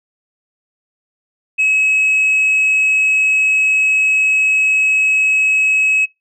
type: tone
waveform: sine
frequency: 2566 Hz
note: E7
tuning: 47 cents flat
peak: -9 dBFS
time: 1.58-6.06 s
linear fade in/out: 20 ms
effects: noise-tail reverb RT60 0.2 s tail -26 dB re dry + tanh soft clip ceiling -9 dBFS